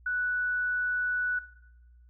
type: tone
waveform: sine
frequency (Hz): 1480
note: F#6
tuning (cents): 0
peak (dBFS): -27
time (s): 0.06-1.39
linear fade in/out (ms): 5
effects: noise-tail reverb RT60 1.0 s tail -17 dB re dry + added 60 Hz sine -53 dBFS peak until 2.09 s